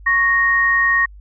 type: tone pair together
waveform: sine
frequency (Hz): 1105.8 / 1864.7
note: C#6 / A#6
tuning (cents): -5 / 0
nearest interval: major sixth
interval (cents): 905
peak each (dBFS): -20 / -13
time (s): 0.06-1.06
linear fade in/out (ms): 10
effects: added 50 Hz sine -37 dBFS peak until 1.2 s